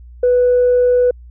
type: tone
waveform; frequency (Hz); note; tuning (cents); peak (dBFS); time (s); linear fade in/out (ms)
sine; 493.9; B4; 0; -8; 0.23-1.11; 5
effects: tanh soft clip ceiling -6 dBFS + added 60 Hz sine -35 dBFS peak until 1.3 s